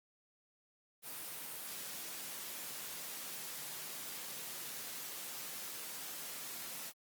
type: high-pass noise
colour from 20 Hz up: white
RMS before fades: -45 dBFS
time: 1.02-6.93 s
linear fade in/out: 50 ms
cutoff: 120 Hz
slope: 96 dB/octave
effects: Opus 32 kbps